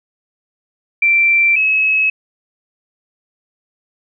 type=tone pair in turn; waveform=sine; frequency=2349 / 2573 Hz; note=D7 / E7; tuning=0 / -43 cents; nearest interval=major second; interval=157 cents; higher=second; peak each=-9 / -11 dBFS; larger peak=first; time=1.02-1.56 / 1.56-2.1 s; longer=neither; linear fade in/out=5 ms; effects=none